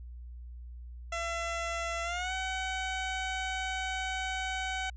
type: tone with pitch glide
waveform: 15% pulse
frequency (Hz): 674 to 756.5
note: E5 to F#5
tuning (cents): +38 to +38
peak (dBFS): -26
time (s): 1.12-4.9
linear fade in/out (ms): 5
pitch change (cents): +200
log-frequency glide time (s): 2.03-2.33
effects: added 60 Hz sine -42 dBFS peak until 4.96 s + resampled to 16000 Hz